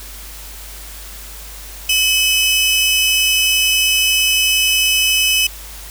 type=tone pair together; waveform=sawtooth; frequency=2569 / 3000 Hz; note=E7 / F#7; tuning=-45 / +23 cents; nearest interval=minor third; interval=268 cents; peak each=-12 dBFS; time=1.89-5.47 s; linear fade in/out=5 ms; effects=added 50 Hz sine -34 dBFS peak until 5.9 s + white hiss -35 dBFS RMS until 5.9 s